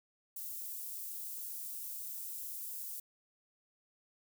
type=high-pass noise; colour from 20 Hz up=white; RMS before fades=-43 dBFS; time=0.36-3 s; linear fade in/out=5 ms; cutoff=11000 Hz; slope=12 dB/octave; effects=none